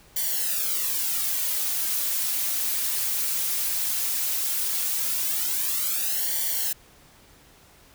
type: noise with flanger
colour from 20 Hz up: blue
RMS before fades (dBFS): -26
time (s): 0.16-6.73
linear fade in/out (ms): 5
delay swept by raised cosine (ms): 0.77 to 5.47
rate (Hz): 0.16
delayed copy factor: -1
effects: pink hiss -54 dBFS RMS until 7.94 s